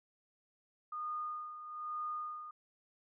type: tone with tremolo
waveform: sine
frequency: 1225 Hz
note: D#6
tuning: 27 cents flat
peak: -36 dBFS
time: 0.92-2.51 s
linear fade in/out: 5 ms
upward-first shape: sine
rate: 1.1 Hz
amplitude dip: 65%
effects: none